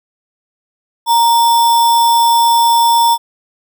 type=tone with sample-and-hold; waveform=sine; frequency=932 Hz; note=A#5; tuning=1 cent flat; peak=-7 dBFS; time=1.06-3.18 s; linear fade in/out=50 ms; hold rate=4410 Hz; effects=none